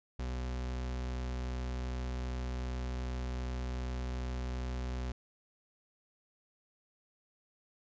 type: tone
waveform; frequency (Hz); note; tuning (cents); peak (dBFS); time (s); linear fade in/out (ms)
40% pulse; 62.6; B1; +24; -34; 0.19-5.12; 5
effects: resampled to 16000 Hz